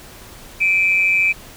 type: tone pair together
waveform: sine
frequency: 2349 / 2535 Hz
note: D7 / D#7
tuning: 0 / +32 cents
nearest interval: minor second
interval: 132 cents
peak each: -14 / -17 dBFS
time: 0.6-1.33 s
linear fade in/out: 20 ms
effects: tanh soft clip ceiling -5 dBFS + pink hiss -40 dBFS RMS until 1.56 s